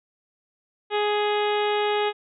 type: harmonic tone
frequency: 416.8 Hz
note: G#4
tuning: 6 cents sharp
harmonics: 1 / 2 / 3 / 4 / 5 / 6 / 7 / 8 / 9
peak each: -23 / -26 / -33 / -35 / -35 / -36 / -36 / -36 / -39 dBFS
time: 0.9-2.13 s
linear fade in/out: 50 ms
effects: none